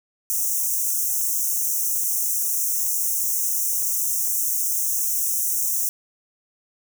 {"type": "high-pass noise", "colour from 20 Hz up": "white", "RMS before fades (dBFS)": -23, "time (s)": [0.3, 5.89], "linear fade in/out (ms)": 0, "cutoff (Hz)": 5700, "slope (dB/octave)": 96, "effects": []}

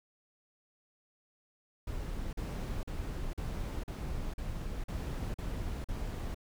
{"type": "noise bursts", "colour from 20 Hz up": "brown", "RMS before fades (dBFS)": -37, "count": 9, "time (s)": [1.87, 6.346], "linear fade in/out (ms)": 5, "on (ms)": 460, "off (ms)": 42, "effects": []}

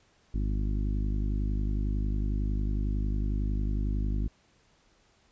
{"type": "harmonic tone", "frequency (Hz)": 51, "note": "G#1", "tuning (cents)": -31, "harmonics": [1, 2, 3, 4, 5, 6, 7], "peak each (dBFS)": [-27, -35, -41, -39, -40, -44, -49], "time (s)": [0.34, 4.28], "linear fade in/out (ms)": 5, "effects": ["pink hiss -65 dBFS RMS until 5.31 s", "resampled to 16000 Hz"]}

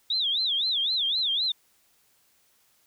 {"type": "tone with vibrato", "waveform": "sine", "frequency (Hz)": 3618, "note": "A7", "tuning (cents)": 48, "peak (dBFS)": -23, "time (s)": [0.1, 1.52], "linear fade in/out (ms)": 5, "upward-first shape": "sine", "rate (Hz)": 3.9, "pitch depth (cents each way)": 230, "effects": ["white hiss -65 dBFS RMS until 2.86 s"]}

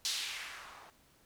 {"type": "noise with low-pass filter sweep", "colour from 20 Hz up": "violet", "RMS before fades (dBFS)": -41, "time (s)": [0.05, 0.9], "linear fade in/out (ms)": 0, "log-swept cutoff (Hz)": [4700, 740], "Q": 1.5, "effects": ["pink hiss -66 dBFS RMS until 1.25 s"]}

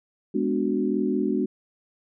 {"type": "chord", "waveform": "sine", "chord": "G# half-diminished seventh", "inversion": "none", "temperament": "equal with one note detuned", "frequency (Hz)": [207.7, 249.1, 293.7, 370], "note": ["G#3", "B3", "D4", "F#4"], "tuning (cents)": [0, 15, 0, 0], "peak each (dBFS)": -27, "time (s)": [0.34, 1.46], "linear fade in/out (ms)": 10, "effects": []}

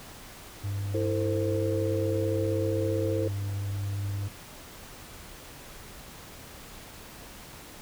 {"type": "tone", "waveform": "triangle", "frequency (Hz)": 99.9, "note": "G2", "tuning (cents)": 33, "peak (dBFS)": -27, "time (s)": [0.63, 4.29], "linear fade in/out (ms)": 20}
{"type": "chord", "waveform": "sine", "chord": "A minor", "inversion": "second", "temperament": "equal with one note detuned", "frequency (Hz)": [329.6, 447.9, 523.3], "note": ["E4", "A4", "C5"], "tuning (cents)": [0, 31, 0], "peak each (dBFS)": -31, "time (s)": [0.94, 3.28], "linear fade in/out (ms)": 5}
{"effects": ["pink hiss -46 dBFS RMS until 7.81 s"]}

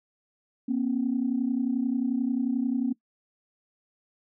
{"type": "tone pair together", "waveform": "sine", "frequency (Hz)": [238.7, 270], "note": ["A#3", "C#4"], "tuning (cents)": [41, -45], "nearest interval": "major second", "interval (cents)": 214, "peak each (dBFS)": -26, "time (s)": [0.68, 2.93], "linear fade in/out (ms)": 10, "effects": ["noise-tail reverb RT60 0.1 s tail -20 dB re dry", "tanh soft clip ceiling -16 dBFS"]}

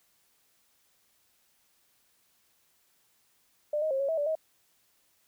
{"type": "tone with pitch steps", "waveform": "sine", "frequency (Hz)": [597, 626, 537, 553, 647, 582, 634], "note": ["D5", "D#5", "C5", "C#5", "E5", "D5", "D#5"], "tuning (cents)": [28, 10, 45, -4, -32, -16, 32], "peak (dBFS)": -26, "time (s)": [3.73, 4.353], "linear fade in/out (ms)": 5, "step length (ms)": 89, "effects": ["white hiss -69 dBFS RMS until 5.27 s"]}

